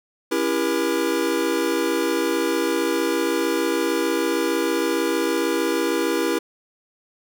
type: chord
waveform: square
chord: C# diminished seventh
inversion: none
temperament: just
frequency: 277.2 / 332.6 / 399.1 / 479 Hz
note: C#4 / E4 / G4 / Bb4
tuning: 0 / +16 / +31 / +47 cents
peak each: -29 / -24 / -27 / -26 dBFS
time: 0.31-6.39 s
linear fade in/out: 10 ms
effects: none